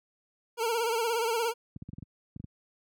25% pulse tone with vibrato, 460 Hz, A#4, 23 cents flat, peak -23 dBFS, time 0.57-1.54 s, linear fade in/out 50 ms, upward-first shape sine, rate 17 Hz, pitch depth 72 cents each way
clicks, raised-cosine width 5 ms, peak -26 dBFS, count 9, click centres 1.763 / 1.823 / 1.89 / 1.933 / 1.984 / 2.026 / 2.363 / 2.4 / 2.442 s
effects high-pass 100 Hz 12 dB/octave

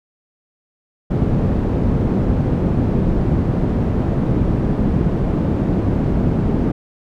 white low-pass noise, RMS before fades -17 dBFS, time 1.1-6.72 s, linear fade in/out 10 ms, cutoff 230 Hz, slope 12 dB/octave, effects none

